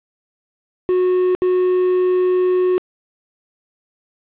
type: tone bursts at uneven times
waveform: triangle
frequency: 365.6 Hz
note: F#4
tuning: 21 cents flat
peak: -11 dBFS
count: 2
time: 0.89-1.35 / 1.42-2.78 s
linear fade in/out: 0 ms
effects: resampled to 8000 Hz + 7-bit